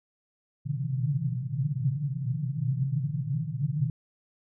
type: band-pass noise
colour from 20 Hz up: pink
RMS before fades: -29 dBFS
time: 0.65-3.9 s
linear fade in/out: 2 ms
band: 120 to 160 Hz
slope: 96 dB/octave
effects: none